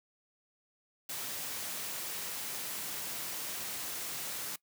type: noise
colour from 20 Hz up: white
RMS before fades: -39 dBFS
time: 1.09-4.56 s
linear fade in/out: 5 ms
effects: noise-tail reverb RT60 0.1 s tail -21 dB re dry + high-pass 100 Hz 12 dB/octave